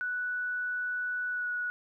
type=tone with pitch glide; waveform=sine; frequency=1480 to 1464.7 Hz; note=F#6 to F#6; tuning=0 to -18 cents; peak=-30 dBFS; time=0.01-1.7 s; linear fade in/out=0 ms; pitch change=-18 cents; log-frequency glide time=1.3-1.48 s; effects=12-bit